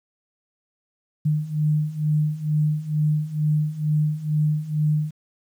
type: beating tone pair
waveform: sine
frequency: 150.6 / 152.8 Hz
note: D3 / D#3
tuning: +44 / -31 cents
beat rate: 2.2 Hz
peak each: -24 / -21 dBFS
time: 1.25-5.11 s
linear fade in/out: 10 ms
effects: 9-bit